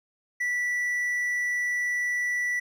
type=tone; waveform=triangle; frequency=1961 Hz; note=B6; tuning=13 cents flat; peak=-23 dBFS; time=0.4-2.6 s; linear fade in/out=10 ms; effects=none